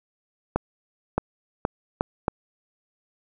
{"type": "accelerating click train", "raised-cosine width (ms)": 1, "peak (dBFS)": -7, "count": 5, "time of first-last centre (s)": [0.56, 2.281], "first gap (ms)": 620, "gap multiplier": 0.76, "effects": []}